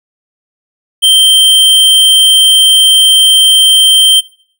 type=tone; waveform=square; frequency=3136 Hz; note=G7; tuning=in tune; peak=-4 dBFS; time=1.02-4.21 s; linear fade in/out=20 ms; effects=noise-tail reverb RT60 0.6 s tail -22 dB re dry